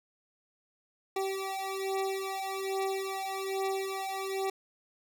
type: beating tone pair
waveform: 25% pulse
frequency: 385.6 / 386.8 Hz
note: G4 / G4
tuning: -28 / -23 cents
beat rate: 1.2 Hz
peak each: -31 dBFS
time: 1.16-4.5 s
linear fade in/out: 5 ms
effects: none